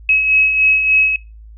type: beating tone pair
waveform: sine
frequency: 2560 / 2563.4 Hz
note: D#7 / E7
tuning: +49 / -49 cents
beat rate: 3.4 Hz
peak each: -20 / -11 dBFS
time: 0.09-1.16 s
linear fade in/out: 2 ms
effects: noise-tail reverb RT60 0.3 s tail -25 dB re dry + added 54 Hz sine -35 dBFS peak until 1.57 s